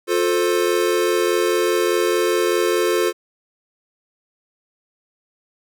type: chord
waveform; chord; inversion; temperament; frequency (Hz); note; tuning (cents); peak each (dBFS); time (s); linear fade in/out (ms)
square; F major; none; equal with one note detuned; 355.1 / 440 / 523.3; F4 / A4 / C5; +29 / 0 / 0; -20 / -21 / -25; 0.07-3.13; 50
effects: none